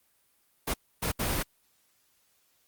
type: noise bursts at uneven times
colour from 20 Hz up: pink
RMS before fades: -29 dBFS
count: 3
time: 0.67-0.74 / 1.02-1.12 / 1.19-1.43 s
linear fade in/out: 10 ms
effects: white hiss -69 dBFS RMS until 2.67 s + Opus 32 kbps